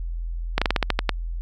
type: slowing click train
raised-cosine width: 0.3 ms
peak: -3 dBFS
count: 9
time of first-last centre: 0.58-1.093 s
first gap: 36 ms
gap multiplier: 1.16
effects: added 42 Hz sine -26 dBFS peak until 1.41 s